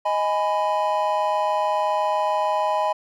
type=chord; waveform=triangle; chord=G# minor; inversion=second; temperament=just; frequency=623 / 830.6 / 996.7 Hz; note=D#5 / G#5 / B5; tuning=+2 / 0 / +16 cents; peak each=-22 dBFS; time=0.05-2.93 s; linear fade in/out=10 ms; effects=none